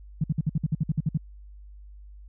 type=tone bursts; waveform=sine; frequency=154.3 Hz; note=D#3; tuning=14 cents flat; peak=-20 dBFS; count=12; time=0.21-1.175 s; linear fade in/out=5 ms; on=30 ms; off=55 ms; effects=added 50 Hz sine -43 dBFS peak until 2.28 s